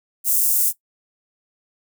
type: high-pass noise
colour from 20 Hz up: white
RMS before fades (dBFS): -18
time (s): 0.24-0.73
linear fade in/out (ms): 50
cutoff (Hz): 7800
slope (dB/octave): 24
effects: noise-tail reverb RT60 0.1 s tail -17 dB re dry